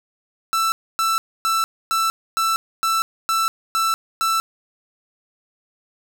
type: tone bursts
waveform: 45% pulse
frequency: 1329 Hz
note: E6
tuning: 14 cents sharp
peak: -17 dBFS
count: 9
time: 0.53-4.4 s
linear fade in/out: 0 ms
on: 190 ms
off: 270 ms
effects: none